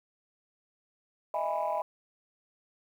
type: chord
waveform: sine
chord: E major seventh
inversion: third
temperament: just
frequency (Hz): 618.1 / 659.3 / 824.1 / 988.9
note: D#5 / E5 / G#5 / B5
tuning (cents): -12 / 0 / -14 / +2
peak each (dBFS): -33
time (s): 1.34-1.82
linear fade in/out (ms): 2
effects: tanh soft clip ceiling -21 dBFS + 10-bit